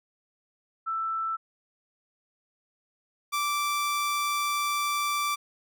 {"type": "tone pair in turn", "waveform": ["sine", "sawtooth"], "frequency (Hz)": [1326, 1169], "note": ["E6", "D6"], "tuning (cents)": [10, -8], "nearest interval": "major second", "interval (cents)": 218, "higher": "first", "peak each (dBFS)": [-27, -22], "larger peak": "second", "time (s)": [[0.86, 1.37], [3.32, 5.36]], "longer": "second", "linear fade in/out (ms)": 20, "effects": []}